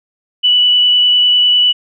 sine tone with vibrato, 2960 Hz, F#7, in tune, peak -7 dBFS, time 0.43-1.73 s, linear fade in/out 20 ms, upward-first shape sine, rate 10 Hz, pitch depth 11 cents each way, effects none

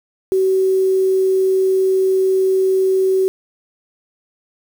sine tone with quantisation, 379.5 Hz, F#4, 44 cents sharp, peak -12 dBFS, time 0.32-3.28 s, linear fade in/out 0 ms, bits 6, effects none

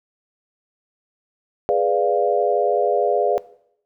sine chord, G# diminished seventh, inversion none, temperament equal, 415.3 / 493.9 / 587.3 / 698.5 Hz, G#4 / B4 / D5 / F5, 0 / 0 / 0 / 0 cents, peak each -21 dBFS, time 1.69-3.38 s, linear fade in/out 0 ms, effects noise-tail reverb RT60 0.7 s tail -19 dB re dry

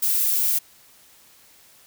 violet noise, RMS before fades -21 dBFS, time 0.02-0.59 s, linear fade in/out 10 ms, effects white hiss -53 dBFS RMS until 1.86 s

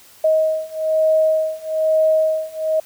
sine beating tone pair, 630 / 631.1 Hz, D#5 / D#5, +21 / +24 cents, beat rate 1.1 Hz, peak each -18 / -17 dBFS, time 0.24-2.8 s, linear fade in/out 5 ms, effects white hiss -47 dBFS RMS until 2.85 s

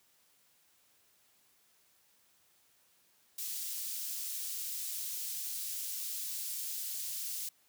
white high-pass noise, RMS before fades -39 dBFS, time 3.38-7.49 s, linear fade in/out 5 ms, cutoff 4500 Hz, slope 12 dB/octave, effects white hiss -69 dBFS RMS until 7.68 s + high-pass 60 Hz 12 dB/octave

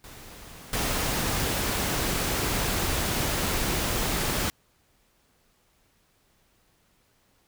pink noise with level steps, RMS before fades -45 / -27 dBFS, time 0.04-4.5 s, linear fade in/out 0 ms, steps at 0.73 s, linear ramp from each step 2 ms, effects pink hiss -66 dBFS RMS until 7.47 s

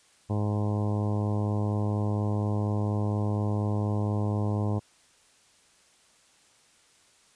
harmonic tone, 104.2 Hz, G#2, 6 cents sharp, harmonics 1 / 2 / 3 / 4 / 5 / 6 / 7 / 8 / 9 / 10, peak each -26 / -32 / -36 / -38 / -40 / -42 / -43 / -44 / -45 / -46 dBFS, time 0.29-4.8 s, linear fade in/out 20 ms, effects white hiss -61 dBFS RMS until 7.35 s + resampled to 22050 Hz

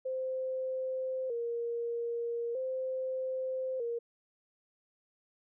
sine tone with vibrato, 493.9 Hz, B4, in tune, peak -32 dBFS, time 0.05-3.99 s, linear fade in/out 10 ms, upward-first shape square, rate 0.4 Hz, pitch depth 88 cents each way, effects none

